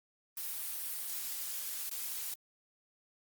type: noise with dropouts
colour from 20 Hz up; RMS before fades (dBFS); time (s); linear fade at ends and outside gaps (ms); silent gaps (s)
blue; -39; 0.37-2.34; 2; 1.895-1.912
effects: Opus 32 kbps